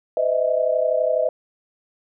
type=tone cluster; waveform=sine; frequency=508 / 615 / 647 Hz; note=B4 / D#5 / E5; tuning=+49 / -20 / -32 cents; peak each=-22 / -21 / -22 dBFS; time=0.17-1.29 s; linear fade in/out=2 ms; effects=none